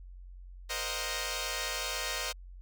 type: chord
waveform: 5% pulse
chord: C half-diminished seventh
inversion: third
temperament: equal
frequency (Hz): 466.2 / 523.3 / 622.3 / 740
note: Bb4 / C5 / Eb5 / Gb5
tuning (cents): 0 / 0 / 0 / 0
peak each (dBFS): -28 / -26 / -26 / -30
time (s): 0.69-2.33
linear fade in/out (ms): 20
effects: added 45 Hz sine -45 dBFS peak until 2.61 s